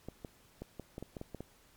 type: clicks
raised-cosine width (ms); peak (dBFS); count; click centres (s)
2; -28; 10; 0.086 / 0.248 / 0.62 / 0.797 / 0.981 / 1.026 / 1.168 / 1.214 / 1.347 / 1.406
effects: pink hiss -64 dBFS RMS until 1.76 s + MP3 96 kbps